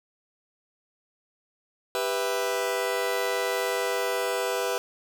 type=chord; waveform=sawtooth; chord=E minor; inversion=first; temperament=just; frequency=395.6 / 494.4 / 659.3 Hz; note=G4 / B4 / E5; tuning=+16 / +2 / 0 cents; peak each=-27 / -24 / -28 dBFS; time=1.95-4.78 s; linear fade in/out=0 ms; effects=none